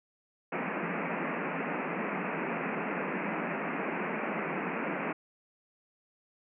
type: band-pass noise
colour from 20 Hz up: pink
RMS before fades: -34 dBFS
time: 0.52-5.13 s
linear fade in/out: 5 ms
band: 160 to 2600 Hz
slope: 96 dB/octave
effects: none